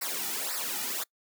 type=noise with flanger; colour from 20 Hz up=white; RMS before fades=-33 dBFS; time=0.01-1.04 s; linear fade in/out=10 ms; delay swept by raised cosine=0.3 to 1.9 ms; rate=1.9 Hz; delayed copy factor=-0.8; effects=noise-tail reverb RT60 0.1 s tail -24 dB re dry + high-pass 200 Hz 12 dB/octave